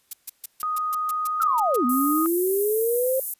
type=noise bursts; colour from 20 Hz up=violet; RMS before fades=-28 dBFS; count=11; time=0.11-1.763 s; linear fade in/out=5 ms; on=23 ms; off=140 ms
type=tone; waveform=sine; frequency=1244.5 Hz; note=D#6; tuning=in tune; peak=-23 dBFS; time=0.63-2.26 s; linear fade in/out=0 ms
type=linear two-way sweep; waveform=sine; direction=down then up; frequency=1379 to 240.1 to 534 Hz; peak=-20 dBFS; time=1.4-3.2 s; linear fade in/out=5 ms; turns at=1.85 s
type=high-pass noise; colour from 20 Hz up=white; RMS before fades=-26 dBFS; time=1.89-3.34 s; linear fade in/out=5 ms; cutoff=11000 Hz; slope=24 dB/octave
effects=white hiss -65 dBFS RMS until 3.39 s + resampled to 32000 Hz